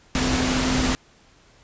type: tone in noise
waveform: sine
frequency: 256.1 Hz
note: C4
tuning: 37 cents flat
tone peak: -23 dBFS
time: 0.15-0.95 s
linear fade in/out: 0 ms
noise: pink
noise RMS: -23 dBFS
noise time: 0.15-0.95 s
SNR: -3 dB
effects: pink hiss -55 dBFS RMS until 1.63 s + resampled to 16000 Hz